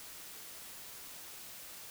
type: silence
effects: white hiss -49 dBFS RMS until 1.9 s